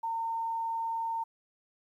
sine tone, 911 Hz, A#5, 40 cents flat, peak -30 dBFS, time 0.03-1.24 s, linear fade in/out 10 ms, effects 11-bit

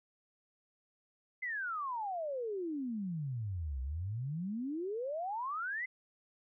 sine exponential two-way sweep, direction down then up, 2081 to 62.6 to 2081 Hz, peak -35 dBFS, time 1.42-5.86 s, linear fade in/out 10 ms, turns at 3.81 s, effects none

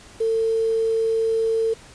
sine tone with quantisation, 450 Hz, A4, 39 cents sharp, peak -18 dBFS, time 0.2-1.74 s, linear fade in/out 10 ms, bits 7, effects pink hiss -46 dBFS RMS until 1.94 s + resampled to 22050 Hz

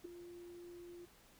sine tone with ADSR envelope, 348.6 Hz, F4, 3 cents flat, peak -40 dBFS, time 0.04-1.06 s, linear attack 12 ms, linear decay 6 ms, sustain -10 dB, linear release 17 ms, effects pink hiss -65 dBFS RMS until 1.39 s

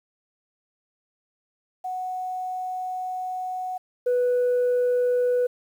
sine tone pair in turn, 739 / 493.2 Hz, F#5 / B4, -2 / -2 cents, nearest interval perfect fifth, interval 700 cents, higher first, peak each -27 / -17 dBFS, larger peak second, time 1.84-3.78 / 4.06-5.47 s, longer first, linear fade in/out 10 ms, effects tanh soft clip ceiling -17 dBFS + 9-bit

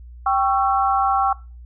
sine chord, C# diminished, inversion second, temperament equal with one note detuned, 784 / 1108.7 / 1337.7 Hz, G5 / C#6 / E6, 0 / 0 / +25 cents, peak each -18 / -21 / -22 dBFS, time 0.26-1.33 s, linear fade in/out 5 ms, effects noise-tail reverb RT60 0.3 s tail -20 dB re dry + added 60 Hz sine -37 dBFS peak until 1.65 s

